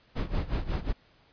brown noise with tremolo, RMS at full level -26 dBFS, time 0.15-0.93 s, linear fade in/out 20 ms, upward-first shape sine, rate 5.5 Hz, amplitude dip 85%, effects pink hiss -62 dBFS RMS until 1.32 s + resampled to 11025 Hz

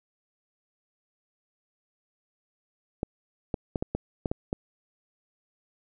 clicks, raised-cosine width 2 ms, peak -14 dBFS, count 8, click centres 3.031 / 3.542 / 3.758 / 3.825 / 3.95 / 4.258 / 4.315 / 4.529 s, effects none

